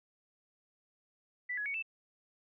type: tone with pitch steps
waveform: sine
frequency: 1977 / 1683 / 2231 / 2647 Hz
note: B6 / G#6 / C#7 / E7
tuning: +1 / +23 / +11 / +7 cents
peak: -34 dBFS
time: 1.49-1.826 s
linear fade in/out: 10 ms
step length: 84 ms
effects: none